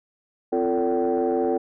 sine tone cluster, 259.5 / 345.7 / 447 / 571 / 766 Hz, C4 / F4 / A4 / D5 / G5, -14 / -18 / +27 / -49 / -40 cents, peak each -27 / -24 / -23 / -28 / -27 dBFS, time 0.52-1.58 s, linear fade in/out 10 ms, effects tanh soft clip ceiling -13 dBFS

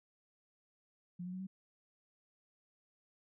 sine tone with pitch steps, 177 / 181.35 / 185.8 / 190.36 Hz, F3 / F#3 / F#3 / F#3, +23 / -34 / +7 / +49 cents, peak -40 dBFS, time 1.19-1.47 s, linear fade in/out 10 ms, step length 70 ms, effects none

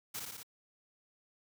white noise with echo, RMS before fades -40 dBFS, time 0.14-0.2 s, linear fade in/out 10 ms, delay 58 ms, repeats 4, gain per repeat -2 dB, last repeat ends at 0.432 s, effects none

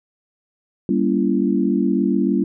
sine chord, G diminished seventh, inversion none, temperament just, 196 / 235.2 / 282.2 / 338.7 Hz, G3 / Bb3 / Db4 / Fb4, 0 / +16 / +31 / +47 cents, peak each -20 / -21 / -21 / -22 dBFS, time 0.89-2.44 s, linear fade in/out 2 ms, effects none

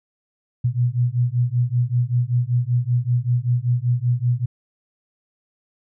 sine beating tone pair, 119.7 / 124.9 Hz, A#2 / B2, +46 / +20 cents, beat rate 5.2 Hz, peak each -20 dBFS, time 0.64-4.46 s, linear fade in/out 10 ms, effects none

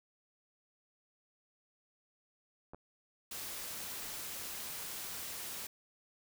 clicks, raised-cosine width 1 ms, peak -35 dBFS, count 2, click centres 2.735 / 2.746 s
white noise, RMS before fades -43 dBFS, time 3.31-5.67 s, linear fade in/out 5 ms
effects none

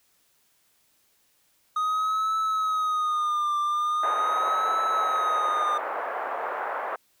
triangle tone with vibrato, 1244.5 Hz, D#6, in tune, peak -21 dBFS, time 1.76-5.78 s, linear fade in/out 5 ms, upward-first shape triangle, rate 0.41 Hz, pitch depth 87 cents each way
pink band-pass noise, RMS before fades -31 dBFS, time 4.03-6.96 s, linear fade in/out 5 ms, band 550 to 1500 Hz, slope 24 dB/octave
effects white hiss -66 dBFS RMS until 7.2 s

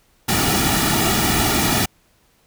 pink noise with comb filter, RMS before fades -18 dBFS, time 0.28-1.86 s, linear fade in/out 10 ms, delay 1.9 ms, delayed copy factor -0.7, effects pink hiss -59 dBFS RMS until 2.46 s

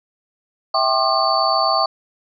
sine tone cluster, 653 / 781 / 1071 / 1199 / 4516 Hz, E5 / G5 / C6 / D6 / C#8, -17 / -7 / +40 / +36 / +31 cents, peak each -21 dBFS, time 0.74-1.86 s, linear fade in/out 5 ms, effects none

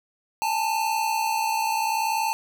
square tone pair together, 830.6 / 891.2 Hz, G#5 / A5, 0 / +22 cents, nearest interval minor second, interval 122 cents, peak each -30 / -24 dBFS, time 0.42-2.33 s, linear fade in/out 0 ms, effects none

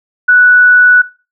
sine tone, 1478 Hz, F#6, 2 cents flat, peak -3 dBFS, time 0.28-1.02 s, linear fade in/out 10 ms, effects noise-tail reverb RT60 0.3 s tail -18 dB re dry

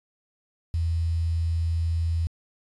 sine tone with quantisation, 83 Hz, E2, 12 cents sharp, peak -22 dBFS, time 0.74-2.27 s, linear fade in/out 0 ms, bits 8, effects resampled to 22050 Hz

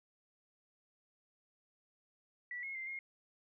sine tone with pitch steps, 1956 / 2165 / 2087 / 2141 Hz, B6 / C#7 / C7 / C7, -17 / -41 / -5 / +39 cents, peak -40 dBFS, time 2.51-2.99 s, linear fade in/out 2 ms, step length 120 ms, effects none

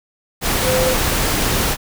sine tone in noise, 513 Hz, C5, 34 cents flat, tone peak -16 dBFS, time 0.63-0.96 s, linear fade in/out 50 ms, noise pink, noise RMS -18 dBFS, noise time 0.41-1.77 s, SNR -1 dB, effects none

